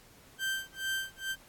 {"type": "tone with tremolo", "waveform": "30% pulse", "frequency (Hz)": 1563, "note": "G6", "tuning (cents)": -6, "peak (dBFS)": -27, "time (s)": [0.38, 1.36], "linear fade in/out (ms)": 50, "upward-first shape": "sine", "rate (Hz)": 2.3, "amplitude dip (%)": 100, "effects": ["pink hiss -58 dBFS RMS until 1.48 s", "AAC 64 kbps"]}